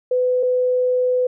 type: tone pair in turn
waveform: sine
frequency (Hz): 502 / 502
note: B4 / B4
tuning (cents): +28 / +28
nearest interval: unison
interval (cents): 0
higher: neither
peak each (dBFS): -15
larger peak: neither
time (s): 0.11-0.43 / 0.43-1.27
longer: second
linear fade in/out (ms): 5
effects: none